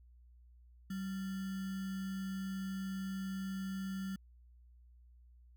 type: tone with sample-and-hold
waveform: sine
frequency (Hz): 191.4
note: G3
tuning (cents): -41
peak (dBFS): -37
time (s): 0.9-4.16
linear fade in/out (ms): 5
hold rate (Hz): 1575
effects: added 60 Hz sine -58 dBFS peak until 5.56 s